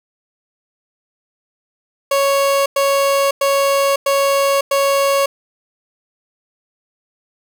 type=tone bursts; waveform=30% pulse; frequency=554.4 Hz; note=C#5; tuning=in tune; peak=-10 dBFS; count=5; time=2.11-5.26 s; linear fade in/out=5 ms; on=550 ms; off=100 ms; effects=none